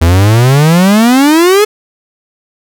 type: exponential sweep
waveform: 45% pulse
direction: up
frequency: 80.1 to 432.8 Hz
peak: -4 dBFS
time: 0.01-1.65 s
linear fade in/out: 10 ms
effects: none